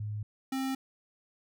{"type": "tone pair in turn", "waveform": ["sine", "square"], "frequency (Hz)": [105.4, 265.6], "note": ["G#2", "C4"], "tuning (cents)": [26, 26], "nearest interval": "octave + major third", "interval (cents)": 1600, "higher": "second", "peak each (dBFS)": [-33, -31], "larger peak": "second", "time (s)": [[0, 0.23], [0.52, 0.75]], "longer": "neither", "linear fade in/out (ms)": 5, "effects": []}